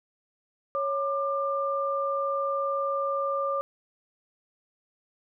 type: tone pair together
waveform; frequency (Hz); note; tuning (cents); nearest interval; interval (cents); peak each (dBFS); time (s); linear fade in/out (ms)
sine; 553.8 / 1193; C#5 / D6; -2 / +27; octave + minor second; 1329; -28 / -28; 0.75-3.61; 0
effects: none